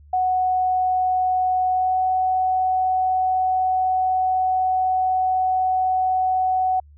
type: tone with pitch glide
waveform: sine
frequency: 740 to 746 Hz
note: F#5 to F#5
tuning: 0 to +14 cents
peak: -17 dBFS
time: 0.13-6.8 s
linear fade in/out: 5 ms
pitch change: +14 cents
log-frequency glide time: 1.72-1.99 s
effects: added 73 Hz sine -45 dBFS peak until 6.97 s